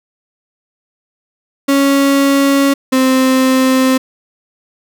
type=tone pair in turn; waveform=35% pulse; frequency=277.2 / 260.8 Hz; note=C#4 / C4; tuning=0 / -5 cents; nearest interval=minor second; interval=105 cents; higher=first; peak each=-7 dBFS; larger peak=neither; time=1.68-2.74 / 2.92-3.98 s; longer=neither; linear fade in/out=10 ms; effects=none